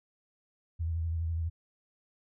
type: tone with vibrato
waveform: sine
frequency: 82.41 Hz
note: E2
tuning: in tune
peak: -29 dBFS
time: 0.79-1.5 s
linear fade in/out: 20 ms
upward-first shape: sine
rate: 12 Hz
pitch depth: 44 cents each way
effects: none